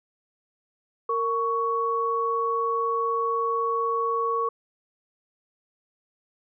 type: tone pair together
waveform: sine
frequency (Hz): 461.3 / 1116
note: A#4 / C#6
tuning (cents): -18 / +11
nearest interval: octave + minor third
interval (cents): 1529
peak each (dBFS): -27 / -24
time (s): 1.09-4.49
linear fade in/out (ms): 5
effects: none